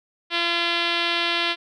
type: tone with low-pass filter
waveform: 5% pulse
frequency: 341.8 Hz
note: F4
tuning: 37 cents flat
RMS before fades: -23 dBFS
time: 0.3-1.56 s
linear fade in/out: 50 ms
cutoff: 3600 Hz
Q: 2.1
effects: none